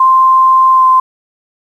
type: tone with pitch glide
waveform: sine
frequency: 1046.5 to 1037.5 Hz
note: C6 to C6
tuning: 0 to -15 cents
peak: -4 dBFS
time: 0-1 s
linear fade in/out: 5 ms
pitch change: -15 cents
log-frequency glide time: 0.71-0.86 s
effects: 7-bit